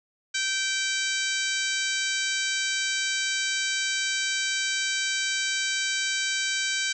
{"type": "harmonic tone with a mistuned harmonic", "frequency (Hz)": 776, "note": "G5", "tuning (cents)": -18, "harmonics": [2, 3, 4, 5, 6, 7, 8, 9, 10], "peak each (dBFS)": [-30, -32, -33, -34, -35, -35, -36, -37, -37], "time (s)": [0.34, 6.93], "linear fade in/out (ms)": 10, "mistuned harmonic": 7, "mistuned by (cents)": 51, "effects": []}